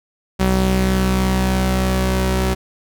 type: tone pair together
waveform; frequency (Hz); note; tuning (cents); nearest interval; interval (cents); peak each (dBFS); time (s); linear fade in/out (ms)
sawtooth; 63.3 / 189.69; B1 / F#3; +43 / +43; octave + perfect fifth; 1900; -14; 0.39-2.55; 20
effects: none